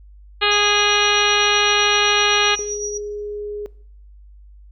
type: harmonic tone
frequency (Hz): 413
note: G#4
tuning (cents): -10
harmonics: 1 / 2 / 3 / 4 / 5 / 6 / 7 / 8 / 9 / 10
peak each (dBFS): -23 / -25 / -22 / -23 / -26 / -22 / -22 / -25 / -24 / -26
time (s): 0.41-2.56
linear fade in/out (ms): 20
type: tone with tremolo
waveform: sine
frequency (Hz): 5780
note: F#8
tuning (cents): -41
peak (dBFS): -22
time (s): 0.51-2.98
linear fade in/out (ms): 10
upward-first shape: triangle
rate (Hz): 7.8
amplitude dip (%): 70
type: tone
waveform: sine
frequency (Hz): 415.3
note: G#4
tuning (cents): 0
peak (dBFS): -25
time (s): 2.59-3.66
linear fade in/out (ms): 0
effects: noise-tail reverb RT60 0.6 s tail -21 dB re dry + added 50 Hz sine -41 dBFS peak until 4.71 s